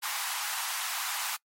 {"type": "high-pass noise", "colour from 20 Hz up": "pink", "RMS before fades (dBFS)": -33, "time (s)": [0.02, 1.37], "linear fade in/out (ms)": 20, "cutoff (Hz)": 790, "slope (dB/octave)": 48, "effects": ["noise-tail reverb RT60 0.1 s tail -24 dB re dry", "MP3 64 kbps"]}